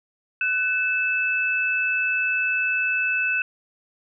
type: tone pair together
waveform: sine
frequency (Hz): 1500 / 2620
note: F#6 / E7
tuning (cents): +23 / -11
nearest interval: minor seventh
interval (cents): 966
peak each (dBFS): -24 / -22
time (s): 0.41-3.42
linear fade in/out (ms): 2
effects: none